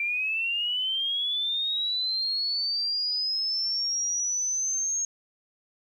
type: linear sweep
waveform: sine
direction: up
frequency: 2349 to 6540 Hz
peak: -25 dBFS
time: 0-5.05 s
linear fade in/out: 2 ms
effects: 10-bit